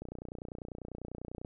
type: click train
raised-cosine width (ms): 2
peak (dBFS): -28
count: 44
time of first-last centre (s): 0.02-1.449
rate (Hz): 30.1
effects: none